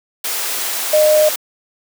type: tone in noise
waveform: sine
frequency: 612 Hz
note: D#5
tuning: 29 cents flat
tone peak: -8 dBFS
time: 0.93-1.29 s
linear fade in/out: 5 ms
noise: white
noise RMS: -21 dBFS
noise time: 0.24-1.36 s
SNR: +10 dB
effects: high-pass 400 Hz 12 dB/octave